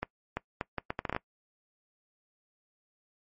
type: accelerating click train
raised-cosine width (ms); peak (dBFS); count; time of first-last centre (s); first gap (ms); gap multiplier
0.5; -16; 11; 0.03-1.164; 340; 0.71
effects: noise-tail reverb RT60 0.1 s tail -21 dB re dry + MP3 32 kbps